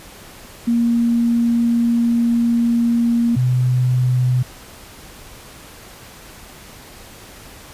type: tone pair in turn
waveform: sine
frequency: 234.7 / 125.92 Hz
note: A#3 / B2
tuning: +12 / +34 cents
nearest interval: major seventh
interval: 1078 cents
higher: first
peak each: -13 dBFS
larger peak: neither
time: 0.67-3.36 / 3.36-4.43 s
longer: first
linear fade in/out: 10 ms
effects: pink hiss -40 dBFS RMS until 7.73 s + resampled to 32000 Hz